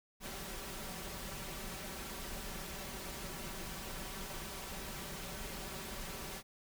pink noise with comb filter, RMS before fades -44 dBFS, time 0.2-6.43 s, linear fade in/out 50 ms, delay 5.2 ms, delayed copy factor +0.55, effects none

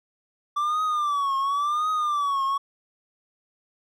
triangle tone with vibrato, 1165 Hz, D6, 14 cents flat, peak -20 dBFS, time 0.56-2.58 s, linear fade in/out 10 ms, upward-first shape triangle, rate 0.93 Hz, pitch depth 140 cents each way, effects none

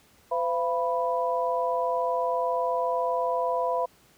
sine tone cluster, 509 / 681 / 987 Hz, C5 / F5 / B5, -48 / -44 / -1 cents, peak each -28 dBFS, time 0.31-3.86 s, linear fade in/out 10 ms, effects pink hiss -59 dBFS RMS until 4.17 s + high-pass 60 Hz 12 dB/octave

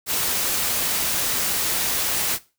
white noise, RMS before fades -23 dBFS, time 0.06-2.39 s, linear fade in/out 50 ms, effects noise-tail reverb RT60 0.3 s tail -18 dB re dry

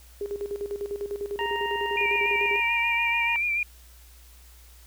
sine tone with tremolo, 406.5 Hz, G#4, 37 cents flat, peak -27 dBFS, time 0.21-2.6 s, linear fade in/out 2 ms, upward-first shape square, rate 10 Hz, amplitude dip 70%
harmonic tone, 932.3 Hz, A#5, in tune, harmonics 1 / 2 / 3, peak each -29 / -32 / -34 dBFS, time 1.39-3.36 s, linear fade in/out 0 ms
sine tone with vibrato, 2382 Hz, D7, 24 cents sharp, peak -23 dBFS, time 1.97-3.63 s, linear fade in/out 2 ms, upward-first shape sine, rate 6.9 Hz, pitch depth 41 cents each way
effects added 60 Hz sine -49 dBFS peak until 4.86 s + white hiss -55 dBFS RMS until 4.86 s

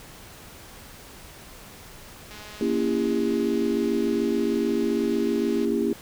click train, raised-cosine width 0.2 ms, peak -26 dBFS, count 702, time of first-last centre 2.31-5.648 s, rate 210 Hz
sine chord, A# diminished seventh, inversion none, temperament just, 233.1 / 279.7 / 335.6 / 402.8 Hz, A#3 / C#4 / E4 / G4, 0 / +16 / +31 / +47 cents, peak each -26 / -28 / -27 / -26 dBFS, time 2.61-5.93 s, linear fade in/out 2 ms
effects pink hiss -45 dBFS RMS until 6.01 s

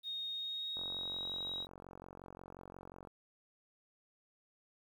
sine tone with pitch glide, 3717 to 3821 Hz, A#7 to A#7, -6 to +42 cents, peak -38 dBFS, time 0.03-1.67 s, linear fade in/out 50 ms, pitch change +48 cents, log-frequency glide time 0.32-1.3 s
click train, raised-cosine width 1 ms, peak -36 dBFS, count 106, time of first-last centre 0.77-3.073 s, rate 45.6 Hz
effects 11-bit

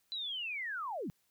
sine linear sweep, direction down, 4023 to 140 Hz, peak -36 dBFS, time 0.12-1.1 s, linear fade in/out 0 ms, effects white hiss -75 dBFS RMS until 1.3 s

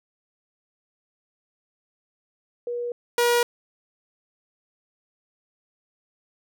sine / sawtooth tone pair in turn, 480.9 / 478.9 Hz, B4 / A#4, -46 / +47 cents, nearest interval unison, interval 7 cents, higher first, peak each -26 / -14 dBFS, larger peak second, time 2.67-2.92 / 3.18-3.43 s, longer neither, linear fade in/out 2 ms, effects none

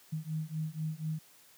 sine beating tone pair, 154.8 / 158.9 Hz, D#3 / D#3, -9 / +37 cents, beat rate 4.1 Hz, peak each -36 / -36 dBFS, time 0.12-1.19 s, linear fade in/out 10 ms, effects white hiss -60 dBFS RMS until 1.57 s + high-pass 100 Hz 12 dB/octave

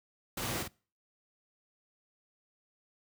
pink noise with echo, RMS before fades -36 dBFS, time 0.37-0.63 s, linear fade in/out 5 ms, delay 49 ms, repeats 1, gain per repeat -5 dB, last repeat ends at 0.679 s, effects noise-tail reverb RT60 0.4 s tail -25 dB re dry + high-pass 60 Hz 12 dB/octave

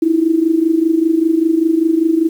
sine tone with amplitude modulation, 325.5 Hz, E4, 22 cents flat, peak -7 dBFS, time 0.02-2.29 s, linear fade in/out 5 ms, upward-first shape sine, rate 25.1 Hz, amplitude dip 75%, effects 7-bit

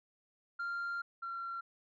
sine tone pair in turn, 1391 / 1367.9 Hz, F6 / F6, -7 / -36 cents, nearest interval unison, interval 29 cents, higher first, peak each -33 / -37 dBFS, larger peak first, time 0.59-1.02 / 1.22-1.61 s, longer first, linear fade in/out 10 ms, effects tanh soft clip ceiling -34 dBFS

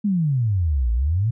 sine exponential two-way sweep, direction down then up, 214.4 to 55 to 121 Hz, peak -17 dBFS, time 0.04-1.31 s, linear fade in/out 10 ms, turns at 0.92 s, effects none

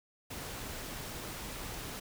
pink noise, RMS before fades -42 dBFS, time 0.3-2 s, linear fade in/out 10 ms, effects none

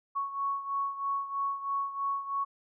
sine beating tone pair, 1108.7 / 1111.8 Hz, C#6 / C#6, 0 / +5 cents, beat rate 3.1 Hz, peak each -31 / -36 dBFS, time 0.15-2.45 s, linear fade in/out 20 ms, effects none

